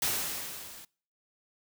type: noise with level ramp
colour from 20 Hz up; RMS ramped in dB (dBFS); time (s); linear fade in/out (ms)
white; -28 to -49; 0.02-0.85; 5
effects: noise-tail reverb RT60 0.5 s tail -26 dB re dry